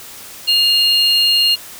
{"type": "tone pair together", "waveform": "triangle", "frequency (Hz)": [2828, 4237], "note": ["F7", "C8"], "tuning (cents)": [21, 21], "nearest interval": "perfect fifth", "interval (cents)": 700, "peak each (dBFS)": -12, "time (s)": [0.47, 1.56], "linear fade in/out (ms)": 20, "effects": ["white hiss -35 dBFS RMS until 1.79 s"]}